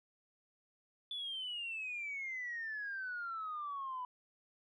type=exponential sweep; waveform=sine; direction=down; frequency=3484 to 987.8 Hz; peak=-38 dBFS; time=1.11-4.05 s; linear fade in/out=2 ms; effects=tanh soft clip ceiling -34 dBFS